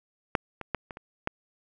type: clicks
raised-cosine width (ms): 0.5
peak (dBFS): -7 / -21 / -12 / -23 / -26 / -12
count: 6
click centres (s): 0.352 / 0.613 / 0.747 / 0.908 / 0.971 / 1.274
effects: none